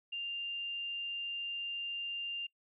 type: tone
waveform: sine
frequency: 2794 Hz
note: F7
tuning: in tune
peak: -36 dBFS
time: 0.12-2.47 s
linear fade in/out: 10 ms
effects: noise-tail reverb RT60 0.1 s tail -26 dB re dry